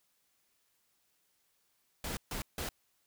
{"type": "noise bursts at uneven times", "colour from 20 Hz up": "pink", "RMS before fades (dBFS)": -38, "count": 3, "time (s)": [[2.04, 2.17], [2.31, 2.42], [2.58, 2.69]], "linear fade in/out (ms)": 2, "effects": ["white hiss -75 dBFS RMS until 3.06 s"]}